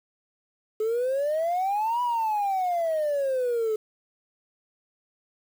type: exponential two-way sweep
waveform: sine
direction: up then down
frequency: 426.2 to 987.8 to 426.2 Hz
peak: -21 dBFS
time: 0.8-3.76 s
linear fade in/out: 5 ms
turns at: 2.02 s
effects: tanh soft clip ceiling -21 dBFS + 8-bit